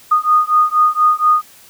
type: beating tone pair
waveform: sine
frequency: 1231 / 1235.2 Hz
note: D#6 / D#6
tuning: -19 / -13 cents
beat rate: 4.2 Hz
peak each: -13 dBFS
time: 0.11-1.42 s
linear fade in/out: 10 ms
effects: white hiss -44 dBFS RMS until 1.69 s